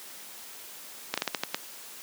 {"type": "slowing click train", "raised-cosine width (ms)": 0.2, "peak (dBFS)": -9, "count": 7, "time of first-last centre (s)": [1.14, 1.545], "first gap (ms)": 36, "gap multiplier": 1.25, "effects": ["white hiss -45 dBFS RMS until 2.02 s", "high-pass 200 Hz 12 dB/octave"]}